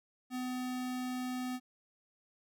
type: tone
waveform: square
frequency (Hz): 252.4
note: B3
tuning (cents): +38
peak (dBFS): -36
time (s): 0.3-1.6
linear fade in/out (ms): 50
effects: none